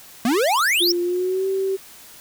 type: exponential sweep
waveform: square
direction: up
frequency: 217.5 to 5700 Hz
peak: -17 dBFS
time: 0.25-0.92 s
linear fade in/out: 2 ms
type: tone with pitch glide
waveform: sine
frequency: 349.2 to 385.2 Hz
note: F4 to G4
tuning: 0 to -30 cents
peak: -19 dBFS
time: 0.8-1.77 s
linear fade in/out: 20 ms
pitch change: +170 cents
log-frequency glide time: 1.02-1.47 s
effects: white hiss -44 dBFS RMS until 2.2 s